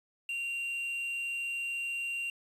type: tone with quantisation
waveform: triangle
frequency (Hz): 2767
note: F7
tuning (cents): -17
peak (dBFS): -31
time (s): 0.29-2.3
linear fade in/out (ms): 2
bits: 9
effects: resampled to 32000 Hz